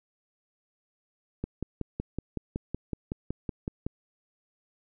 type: click train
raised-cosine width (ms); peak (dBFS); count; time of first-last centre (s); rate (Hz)
3; -18; 14; 1.44-3.865; 5.36
effects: none